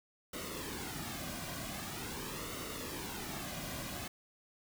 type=noise with flanger; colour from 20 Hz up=pink; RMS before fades=-42 dBFS; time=0.33-4.08 s; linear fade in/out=5 ms; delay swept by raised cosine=1.2 to 2.3 ms; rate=0.44 Hz; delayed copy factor=-0.6; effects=none